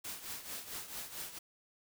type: noise with tremolo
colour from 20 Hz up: white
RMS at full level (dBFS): -41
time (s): 0.04-1.39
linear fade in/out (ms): 10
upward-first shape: triangle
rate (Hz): 4.5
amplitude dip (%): 75
effects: none